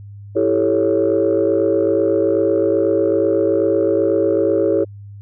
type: chord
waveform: sine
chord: A dominant seventh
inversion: second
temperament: equal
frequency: 329.6 / 392 / 440 / 554.4 Hz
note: E4 / G4 / A4 / C#5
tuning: 0 / 0 / 0 / 0 cents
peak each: -18 dBFS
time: 0.35-4.85 s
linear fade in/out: 20 ms
effects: tanh soft clip ceiling -6 dBFS + added 101 Hz sine -33 dBFS peak until 5.21 s